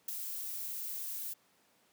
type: noise with ADSR envelope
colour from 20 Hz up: violet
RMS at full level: -34 dBFS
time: 0.08-1.34 s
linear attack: 6 ms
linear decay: 10 ms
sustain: -6 dB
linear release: 13 ms
effects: pink hiss -69 dBFS RMS until 1.92 s + high-pass 200 Hz 12 dB/octave